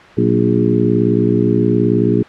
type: harmonic tone with a mistuned harmonic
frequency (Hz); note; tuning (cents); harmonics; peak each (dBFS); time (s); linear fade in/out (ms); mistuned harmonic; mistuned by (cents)
58.9; A#1; +19; 2 / 3 / 4 / 5 / 6 / 7; -18 / -18 / -18 / -18 / -18 / -18; 0.17-2.23; 10; 3; +77
effects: white hiss -38 dBFS RMS until 2.28 s + low-pass 2000 Hz 12 dB/octave